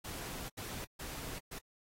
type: noise bursts at uneven times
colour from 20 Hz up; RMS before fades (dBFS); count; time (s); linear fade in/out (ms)
pink; -44; 4; 0.04-0.49 / 0.57-0.85 / 0.99-1.39 / 1.51-1.59; 10
effects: AAC 48 kbps